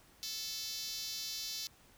5% pulse tone with high-pass filter, 440 Hz, A4, in tune, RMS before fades -41 dBFS, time 0.23-1.67 s, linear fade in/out 0 ms, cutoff 4700 Hz, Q 1.8, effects pink hiss -63 dBFS RMS until 1.97 s

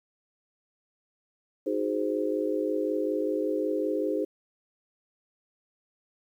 sine chord, Ab dominant seventh, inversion second, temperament equal with one note detuned, 311.1 / 370 / 415.3 / 519.3 Hz, Eb4 / Gb4 / Ab4 / C5, 0 / 0 / 0 / -13 cents, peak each -30 / -34 / -30 / -31 dBFS, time 1.66-4.25 s, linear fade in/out 10 ms, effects 10-bit

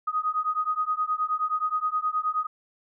sine beating tone pair, 1244.5 / 1254 Hz, D#6 / D#6, 0 / +13 cents, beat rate 9.5 Hz, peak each -27 dBFS, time 0.07-2.47 s, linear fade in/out 10 ms, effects none

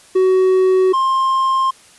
triangle tone pair in turn, 374.4 / 1059 Hz, F#4 / C6, +20 / +21 cents, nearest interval octave + tritone, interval 1801 cents, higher second, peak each -8 / -11 dBFS, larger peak first, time 0.15-0.93 / 0.93-1.71 s, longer neither, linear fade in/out 10 ms, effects white hiss -46 dBFS RMS until 1.98 s + resampled to 24000 Hz

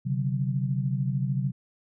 sine tone cluster, 132.9 / 146.4 / 187.2 Hz, C3 / D3 / F#3, +27 / -5 / +20 cents, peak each -26 / -31 / -31 dBFS, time 0.05-1.52 s, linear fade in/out 20 ms, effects none

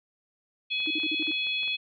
harmonic tone, 845 Hz, G#5, 30 cents sharp, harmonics 3 / 4 / 5, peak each -29 / -30 / -38 dBFS, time 0.7-1.77 s, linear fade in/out 20 ms
clicks, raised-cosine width 0.5 ms, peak -34 dBFS, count 10, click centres 0.803 / 0.862 / 1 / 1.033 / 1.225 / 1.27 / 1.316 / 1.469 / 1.632 / 1.678 s
sine tone bursts, 311.1 Hz, D#4, in tune, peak -30 dBFS, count 6, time 0.87-1.312 s, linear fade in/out 5 ms, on 37 ms, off 44 ms
effects none

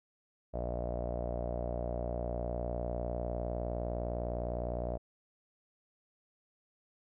sawtooth tone with low-pass filter, 59.8 Hz, A#1, 45 cents sharp, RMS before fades -36 dBFS, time 0.53-4.98 s, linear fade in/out 20 ms, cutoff 630 Hz, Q 8.3, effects none

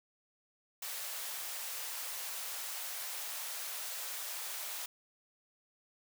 white high-pass noise, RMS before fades -41 dBFS, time 0.82-4.86 s, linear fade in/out 5 ms, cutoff 530 Hz, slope 24 dB/octave, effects none

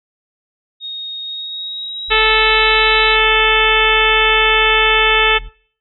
sine tone with pitch glide, 3729 to 3899 Hz, A#7 to B7, 0 to -23 cents, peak -23 dBFS, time 0.8-3.17 s, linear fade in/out 50 ms, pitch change +77 cents, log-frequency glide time 1.23-2.47 s
triangle tone, 40.3 Hz, E1, 38 cents flat, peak -25 dBFS, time 2.08-5.49 s, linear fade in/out 10 ms
harmonic tone, 437.7 Hz, A4, 9 cents flat, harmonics 1 / 2 / 3 / 4 / 5 / 6 / 7 / 8, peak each -18 / -20 / -18 / -18 / -19 / -16 / -19 / -20 dBFS, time 2.1-5.39 s, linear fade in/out 20 ms
effects noise-tail reverb RT60 0.5 s tail -22 dB re dry

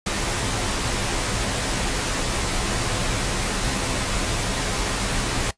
pink noise with comb filter, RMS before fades -24 dBFS, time 0.06-5.51 s, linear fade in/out 5 ms, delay 13 ms, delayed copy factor -0.5, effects noise-tail reverb RT60 0.1 s tail -17 dB re dry + resampled to 22050 Hz

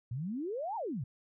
sine exponential two-way sweep, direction up then down, 111.4 to 949 to 111.4 Hz, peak -34 dBFS, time 0.11-1.04 s, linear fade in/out 5 ms, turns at 0.76 s, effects none

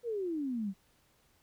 sine exponential sweep, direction down, 493.9 to 185 Hz, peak -32 dBFS, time 0.03-0.74 s, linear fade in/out 50 ms, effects pink hiss -69 dBFS RMS until 1.42 s

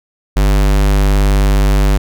square tone, 49.59 Hz, G1, 21 cents sharp, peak -9 dBFS, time 0.36-1.98 s, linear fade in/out 10 ms, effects none

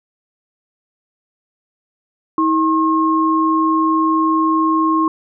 sine tone pair together, 320 / 1075.4 Hz, D#4 / C6, +49 / +47 cents, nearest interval octave + major sixth, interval 2098 cents, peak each -15 dBFS, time 2.38-5.08 s, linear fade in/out 2 ms, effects none

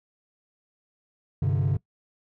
triangle chord, G suspended fourth, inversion none, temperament just, 98 / 130.67 / 147 Hz, G2 / C3 / D3, 0 / -2 / +2 cents, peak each -23 dBFS, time 1.42-1.77 s, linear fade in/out 5 ms, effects noise-tail reverb RT60 0.1 s tail -20 dB re dry + tanh soft clip ceiling -15 dBFS

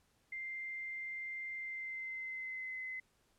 sine tone with pitch glide, 2093 to 2043 Hz, C7 to C7, 0 to -42 cents, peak -40 dBFS, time 0.32-3 s, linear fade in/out 5 ms, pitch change -42 cents, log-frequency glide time 1.54-2.78 s, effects pink hiss -74 dBFS RMS until 3.38 s + low-pass 12000 Hz 12 dB/octave

